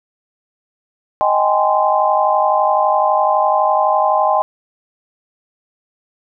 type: chord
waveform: sine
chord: Ab major seventh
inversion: second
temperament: just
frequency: 623 / 778.7 / 830.6 / 1038.3 Hz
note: Eb5 / G5 / Ab5 / C6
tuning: +2 / -12 / 0 / -14 cents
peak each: -17 dBFS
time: 1.21-4.42 s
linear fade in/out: 0 ms
effects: none